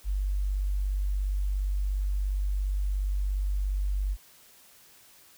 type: tone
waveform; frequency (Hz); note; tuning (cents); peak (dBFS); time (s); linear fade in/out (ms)
sine; 48.57; G1; -15; -25; 0.04-4.17; 50
effects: white hiss -56 dBFS RMS until 5.37 s